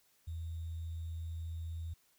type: tone with sample-and-hold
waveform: sine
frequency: 82.41 Hz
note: E2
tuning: in tune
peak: -38 dBFS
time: 0.27-1.94 s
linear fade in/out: 10 ms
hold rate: 3675 Hz
effects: white hiss -71 dBFS RMS until 2.18 s